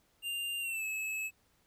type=tone with pitch glide; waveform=square; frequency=2794 to 2592 Hz; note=F7 to E7; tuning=0 to -30 cents; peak=-35 dBFS; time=0.22-1.31 s; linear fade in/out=50 ms; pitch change=-130 cents; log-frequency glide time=0.6-0.85 s; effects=pink hiss -71 dBFS RMS until 1.66 s

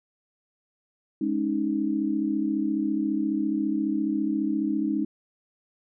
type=chord; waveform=sine; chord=Ab suspended fourth; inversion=none; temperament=just; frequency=207.7 / 276.9 / 311.5 Hz; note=Ab3 / Db4 / Eb4; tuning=0 / -2 / +2 cents; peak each=-29 / -28 / -26 dBFS; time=1.21-5.05 s; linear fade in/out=5 ms; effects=none

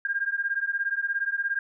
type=beating tone pair; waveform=sine; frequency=1601 / 1618 Hz; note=G6 / G#6; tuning=+36 / -46 cents; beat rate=17 Hz; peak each=-28 / -28 dBFS; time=0.05-1.59 s; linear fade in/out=2 ms; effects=none

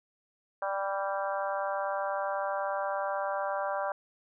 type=harmonic tone with a mistuned harmonic; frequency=196.5 Hz; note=G3; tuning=4 cents sharp; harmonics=3 / 4 / 5 / 6 / 7 / 8; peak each=-33 / -35 / -37 / -39 / -40 / -41 dBFS; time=0.62-3.92 s; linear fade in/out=2 ms; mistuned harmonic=6; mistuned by=-24 cents; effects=none

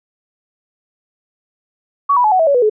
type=tone with pitch steps; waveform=sine; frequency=1128 / 982 / 854.9 / 744.2 / 647.9 / 564 / 491 / 427.4 Hz; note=C#6 / B5 / G#5 / F#5 / E5 / C#5 / B4 / G#4; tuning=+30 / -10 / +50 / +10 / -30 / +30 / -10 / +50 cents; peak=-9 dBFS; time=2.09-2.698 s; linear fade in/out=10 ms; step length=76 ms; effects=none

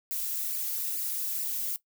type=noise with flanger; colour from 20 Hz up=violet; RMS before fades=-32 dBFS; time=0.11-1.76 s; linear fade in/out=0 ms; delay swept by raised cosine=0.4 to 5 ms; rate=2.3 Hz; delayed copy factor=+0.95; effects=noise-tail reverb RT60 0.1 s tail -17 dB re dry

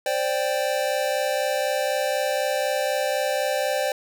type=chord; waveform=square; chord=C suspended second; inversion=none; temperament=equal; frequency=523.3 / 587.3 / 784 Hz; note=C5 / D5 / G5; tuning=0 / 0 / 0 cents; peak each=-27 / -26 / -29 dBFS; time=0.06-3.92 s; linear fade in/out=2 ms; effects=none

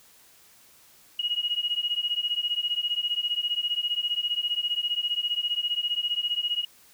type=beating tone pair; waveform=sine; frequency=2884 / 2899 Hz; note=F#7 / F#7; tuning=-45 / -36 cents; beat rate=15 Hz; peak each=-28 dBFS; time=1.19-6.65 s; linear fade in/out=5 ms; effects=white hiss -56 dBFS RMS until 6.93 s

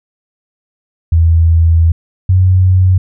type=tone pair in turn; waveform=sine; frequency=82.5 / 92.6 Hz; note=E2 / F#2; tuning=+2 / +2 cents; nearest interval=major second; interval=200 cents; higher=second; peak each=-5 dBFS; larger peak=neither; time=1.12-1.92 / 2.29-2.98 s; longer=first; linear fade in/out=5 ms; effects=none

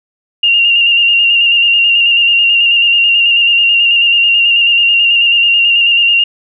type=tone with vibrato; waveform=sine; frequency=2794 Hz; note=F7; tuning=in tune; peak=-6 dBFS; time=0.43-6.24 s; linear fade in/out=5 ms; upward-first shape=square; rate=9.2 Hz; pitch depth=25 cents each way; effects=none

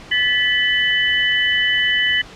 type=tone cluster; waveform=sine; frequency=1738 / 1967 / 3003 Hz; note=A6 / B6 / F#7; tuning=-22 / -7 / +25 cents; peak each=-21 / -18 / -18 dBFS; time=0.11-2.22 s; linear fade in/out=10 ms; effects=pink hiss -39 dBFS RMS until 2.35 s + low-pass 5000 Hz 12 dB/octave

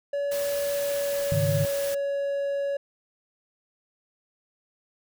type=tone with pitch glide; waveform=triangle; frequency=568 to 560.8 Hz; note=C#5 to C#5; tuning=+42 to +20 cents; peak=-23 dBFS; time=0.13-2.77 s; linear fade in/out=5 ms; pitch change=-22 cents; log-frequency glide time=0.8-1.68 s
type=noise; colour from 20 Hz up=white; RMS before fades=-36 dBFS; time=0.31-1.95 s; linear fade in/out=10 ms
type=chord; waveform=sine; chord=Ab suspended fourth; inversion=none; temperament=equal; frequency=103.83 / 138.59 / 155.56 Hz; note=Ab2 / Db3 / Eb3; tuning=0 / 0 / 0 cents; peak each=-27 / -28 / -26 dBFS; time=1.32-1.65 s; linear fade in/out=0 ms
effects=none

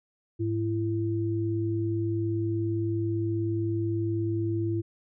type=tone pair together; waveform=sine; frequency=105.7 / 335.6 Hz; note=G#2 / E4; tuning=+31 / +31 cents; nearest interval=octave + minor sixth; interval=2000 cents; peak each=-28 dBFS; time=0.39-4.82 s; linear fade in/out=20 ms; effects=none

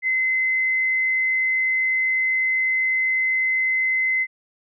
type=tone; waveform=sine; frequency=2052 Hz; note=C7; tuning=34 cents flat; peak=-18 dBFS; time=0.02-4.27 s; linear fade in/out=50 ms; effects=none

